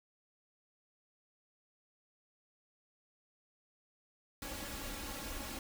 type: noise with comb filter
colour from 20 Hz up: pink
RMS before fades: -43 dBFS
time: 4.42-5.59 s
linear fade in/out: 2 ms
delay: 3.6 ms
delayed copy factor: +0.75
effects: none

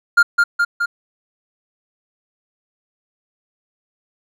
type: tone with echo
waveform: triangle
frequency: 1405 Hz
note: F6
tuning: 10 cents sharp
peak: -5 dBFS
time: 0.17-0.23 s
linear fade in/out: 10 ms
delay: 210 ms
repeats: 3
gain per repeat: -3 dB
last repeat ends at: 0.86 s
effects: none

